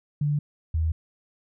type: tone pair in turn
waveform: sine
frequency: 146.83 / 80.15 Hz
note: D3 / E2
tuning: 0 / -48 cents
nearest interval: minor seventh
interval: 1048 cents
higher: first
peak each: -21 dBFS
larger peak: neither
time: 0.21-0.39 / 0.74-0.92 s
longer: neither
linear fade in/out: 5 ms
effects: none